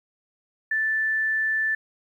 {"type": "tone", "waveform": "sine", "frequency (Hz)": 1760, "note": "A6", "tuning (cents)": 0, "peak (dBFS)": -21, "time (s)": [0.71, 1.75], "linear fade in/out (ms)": 5, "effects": ["10-bit"]}